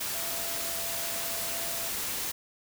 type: tone in noise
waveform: sine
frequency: 672 Hz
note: E5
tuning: 33 cents sharp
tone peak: -42 dBFS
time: 0.14-1.89 s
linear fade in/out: 10 ms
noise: white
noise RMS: -33 dBFS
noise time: 0-2.32 s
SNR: -12 dB
effects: none